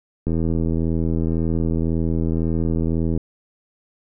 click train, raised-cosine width 3 ms, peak -10 dBFS, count 239, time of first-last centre 0.27-3.176 s, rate 81.9 Hz, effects none

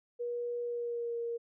sine tone with pitch glide, 480.1 to 468.3 Hz, B4 to A#4, -49 to +8 cents, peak -33 dBFS, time 0.19-1.38 s, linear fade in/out 20 ms, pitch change -43 cents, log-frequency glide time 0.61-1.17 s, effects none

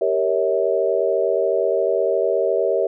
sine chord, G diminished seventh, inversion none, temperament equal with one note detuned, 392 / 466.2 / 554.4 / 645.7 Hz, G4 / Bb4 / Db5 / Fb5, 0 / 0 / 0 / -36 cents, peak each -22 dBFS, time 0.01-2.87 s, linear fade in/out 5 ms, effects none

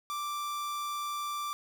45% pulse tone, 1174.7 Hz, D6, in tune, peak -33 dBFS, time 0.1-1.53 s, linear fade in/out 0 ms, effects none

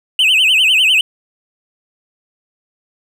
triangle tone with vibrato, 2786 Hz, F7, 5 cents flat, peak -7 dBFS, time 0.19-1.01 s, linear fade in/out 2 ms, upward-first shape sine, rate 10 Hz, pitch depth 190 cents each way, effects none

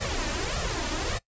pink noise with flanger, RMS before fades -29 dBFS, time 0-1.19 s, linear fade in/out 20 ms, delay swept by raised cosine 1.6 to 3.4 ms, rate 1.7 Hz, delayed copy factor +0.75, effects noise-tail reverb RT60 0.1 s tail -20 dB re dry + resampled to 16000 Hz

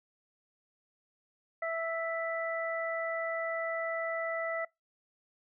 harmonic tone, 659.3 Hz, E5, in tune, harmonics 1 / 2 / 3, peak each -33 / -39 / -37 dBFS, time 1.62-4.65 s, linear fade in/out 5 ms, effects noise-tail reverb RT60 0.2 s tail -25 dB re dry

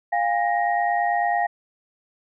sine tone cluster, 702 / 811 / 1877 Hz, F5 / G#5 / A#6, +9 / -41 / +11 cents, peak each -22 / -23 / -27 dBFS, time 0.12-1.47 s, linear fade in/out 10 ms, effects none

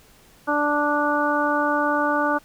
harmonic tone, 293.7 Hz, D4, in tune, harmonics 1 / 2 / 3 / 4 / 5, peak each -25 / -25 / -25 / -25 / -25 dBFS, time 0.47-2.39 s, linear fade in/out 20 ms, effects pink hiss -53 dBFS RMS until 2.44 s

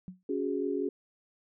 sine tone with exponential decay, 183.8 Hz, F#3, 11 cents flat, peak -35 dBFS, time 0.08-0.23 s, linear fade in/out 0 ms, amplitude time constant 31 ms
sine chord, C# suspended fourth, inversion none, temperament equal with one note detuned, 279.9 / 370 / 415.3 Hz, C#4 / F#4 / G#4, +17 / 0 / 0 cents, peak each -33 dBFS, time 0.29-0.89 s, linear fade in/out 5 ms
effects none

